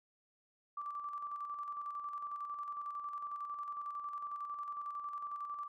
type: tone with tremolo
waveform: sine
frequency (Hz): 1168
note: D6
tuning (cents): -10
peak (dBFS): -38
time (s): 0.77-5.68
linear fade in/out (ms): 5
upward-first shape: square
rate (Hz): 11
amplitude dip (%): 40
effects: none